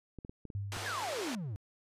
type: clicks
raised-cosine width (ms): 3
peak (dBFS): -32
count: 6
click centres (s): 0.187 / 0.249 / 0.295 / 0.453 / 0.502 / 0.768
type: tone with exponential decay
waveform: sine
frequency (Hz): 100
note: G2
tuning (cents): +35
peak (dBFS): -32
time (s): 0.55-1.47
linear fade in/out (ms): 0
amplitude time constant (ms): 200
type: band-pass noise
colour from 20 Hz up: pink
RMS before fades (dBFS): -41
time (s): 0.72-1.35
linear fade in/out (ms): 0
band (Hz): 500 to 7500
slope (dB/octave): 12
type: exponential sweep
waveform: triangle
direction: down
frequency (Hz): 1760 to 92.8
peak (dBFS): -34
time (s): 0.86-1.56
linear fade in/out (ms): 0
effects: resampled to 32000 Hz